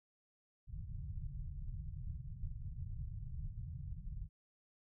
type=low-pass noise; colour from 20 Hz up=pink; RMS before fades=-44 dBFS; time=0.67-4.29 s; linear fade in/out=50 ms; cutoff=150 Hz; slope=48 dB/octave; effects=none